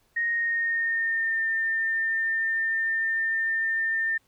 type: tone with pitch glide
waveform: sine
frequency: 1864.7 to 1803.3 Hz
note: A#6 to A6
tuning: 0 to +42 cents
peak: -23 dBFS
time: 0.16-4.18 s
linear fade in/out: 10 ms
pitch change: -58 cents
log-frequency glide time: 0.32-1.43 s
effects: pink hiss -67 dBFS RMS until 4.27 s